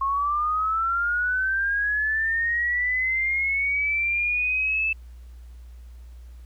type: linear sweep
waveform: sine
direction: up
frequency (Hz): 1079 to 2637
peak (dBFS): -21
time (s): 0.01-4.93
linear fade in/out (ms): 5
effects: added 60 Hz sine -40 dBFS peak until 6.45 s + pink hiss -62 dBFS RMS until 6.45 s